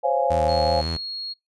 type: chord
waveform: sine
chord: Db major seventh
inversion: third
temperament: just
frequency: 519.7 / 554.4 / 693 / 831.5 Hz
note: C5 / Db5 / F5 / Ab5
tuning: -12 / 0 / -14 / +2 cents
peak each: -24 dBFS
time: 0.03-0.82 s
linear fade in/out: 20 ms
type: tone with vibrato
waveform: sawtooth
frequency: 80.4 Hz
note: E2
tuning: 43 cents flat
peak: -22 dBFS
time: 0.3-0.97 s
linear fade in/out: 10 ms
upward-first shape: square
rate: 5.4 Hz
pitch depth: 45 cents each way
type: tone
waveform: sine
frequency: 4300 Hz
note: C8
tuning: 47 cents sharp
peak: -29 dBFS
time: 0.48-1.34 s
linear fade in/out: 20 ms
effects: noise-tail reverb RT60 0.2 s tail -21 dB re dry + resampled to 24000 Hz